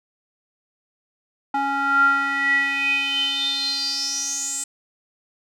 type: tone with band-pass filter sweep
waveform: square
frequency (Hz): 277.2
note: C#4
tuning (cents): 0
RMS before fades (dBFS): -22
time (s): 1.54-4.64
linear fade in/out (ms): 5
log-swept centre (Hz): 1000 to 7900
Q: 9.7
effects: none